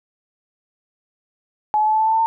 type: tone with pitch steps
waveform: sine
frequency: 850 / 856.9 / 863.9 / 870.9 / 877.9 / 885.1 / 892.3 / 899.5 Hz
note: G#5 / A5 / A5 / A5 / A5 / A5 / A5 / A5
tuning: +40 / -46 / -32 / -18 / -4 / +10 / +24 / +38 cents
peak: -14 dBFS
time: 1.74-2.26 s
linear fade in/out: 0 ms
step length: 65 ms
effects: none